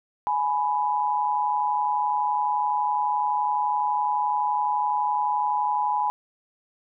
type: tone pair together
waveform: sine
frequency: 838.2 / 990 Hz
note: G#5 / B5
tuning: +16 / +4 cents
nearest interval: minor third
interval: 288 cents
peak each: -24 dBFS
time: 0.27-6.1 s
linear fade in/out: 0 ms
effects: none